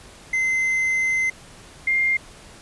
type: tone pair in turn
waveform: triangle / sine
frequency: 2065 / 2111 Hz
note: C7 / C7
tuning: -23 / +15 cents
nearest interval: unison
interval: 38 cents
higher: second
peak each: -17 dBFS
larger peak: neither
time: 0.33-1.3 / 1.87-2.17 s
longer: first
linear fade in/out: 5 ms
effects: pink hiss -45 dBFS RMS until 2.61 s + resampled to 24000 Hz